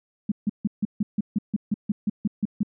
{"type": "tone bursts", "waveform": "sine", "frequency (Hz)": 207.9, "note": "G#3", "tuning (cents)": 2, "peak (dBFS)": -19, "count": 14, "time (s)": [0.29, 2.632], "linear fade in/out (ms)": 5, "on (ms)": 28, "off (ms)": 150, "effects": []}